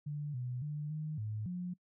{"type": "tone with pitch steps", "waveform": "sine", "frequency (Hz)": [147.3, 124.6, 148.9, 154, 107.3, 178.8], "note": ["D3", "B2", "D3", "D#3", "A2", "F3"], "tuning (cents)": [6, 16, 24, -17, -43, 41], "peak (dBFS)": -36, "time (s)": [0.06, 1.74], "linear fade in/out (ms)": 10, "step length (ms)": 280, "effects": ["noise-tail reverb RT60 0.1 s tail -23 dB re dry"]}